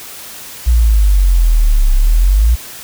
sine exponential two-way sweep, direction down then up, 60.6 to 32.93 to 60.6 Hz, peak -6 dBFS, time 0.66-2.56 s, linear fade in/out 20 ms, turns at 1.94 s, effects white hiss -31 dBFS RMS until 2.83 s

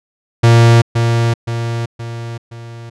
45% pulse tone with echo, 116.54 Hz, A#2, in tune, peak -5 dBFS, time 0.43-0.82 s, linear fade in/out 10 ms, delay 520 ms, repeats 4, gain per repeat -6 dB, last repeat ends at 2.9 s, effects low-pass 7000 Hz 12 dB/octave

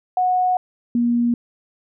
sine tone pair in turn, 733 / 238.1 Hz, F#5 / A#3, -16 / +37 cents, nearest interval octave + perfect fifth, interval 1947 cents, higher first, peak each -15 dBFS, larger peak neither, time 0.17-0.57 / 0.95-1.34 s, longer first, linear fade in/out 2 ms, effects none

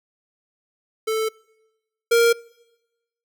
square tone pair in turn, 440.4 / 466.6 Hz, A4 / A#4, +2 / +2 cents, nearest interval minor second, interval 100 cents, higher second, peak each -21 / -14 dBFS, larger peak second, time 1.07-1.29 / 2.11-2.33 s, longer neither, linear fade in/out 10 ms, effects noise-tail reverb RT60 1.0 s tail -25 dB re dry

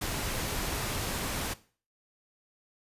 pink noise, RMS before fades -33 dBFS, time 0.01-1.54 s, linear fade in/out 10 ms, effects noise-tail reverb RT60 0.4 s tail -17 dB re dry + resampled to 32000 Hz

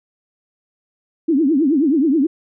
sine tone with vibrato, 295 Hz, D4, 8 cents sharp, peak -12 dBFS, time 1.28-2.27 s, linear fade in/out 10 ms, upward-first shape triangle, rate 9.4 Hz, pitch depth 280 cents each way, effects none

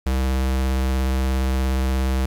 square tone with vibrato, 65.41 Hz, C2, in tune, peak -19 dBFS, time 0.06-2.26 s, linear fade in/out 5 ms, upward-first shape square, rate 17 Hz, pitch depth 12 cents each way, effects 8-bit

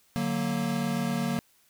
square chord, D augmented, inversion none, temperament equal, 146.83 / 185 / 233.1 Hz, D3 / F#3 / A#3, 0 / 0 / 0 cents, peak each -34 / -32 / -30 dBFS, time 0.16-1.39 s, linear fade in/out 0 ms, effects white hiss -64 dBFS RMS until 1.69 s

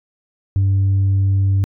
sine tone, 97.4 Hz, G2, 11 cents flat, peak -10 dBFS, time 0.56-1.64 s, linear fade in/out 0 ms, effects tanh soft clip ceiling -11 dBFS

